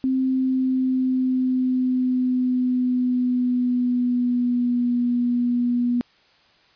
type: tone with pitch glide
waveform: sine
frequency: 261.6 to 242.7 Hz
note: C4 to B3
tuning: 0 to -30 cents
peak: -18 dBFS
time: 0.04-6.01 s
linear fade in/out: 0 ms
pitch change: -130 cents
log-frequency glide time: 0.15-4.94 s
effects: white hiss -57 dBFS RMS until 6.75 s + resampled to 11025 Hz